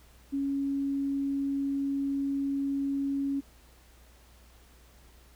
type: tone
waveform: sine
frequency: 277.2 Hz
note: C#4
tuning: in tune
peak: -27 dBFS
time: 0.32-3.41 s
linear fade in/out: 20 ms
effects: added 60 Hz sine -56 dBFS peak until 5.35 s + pink hiss -60 dBFS RMS until 5.35 s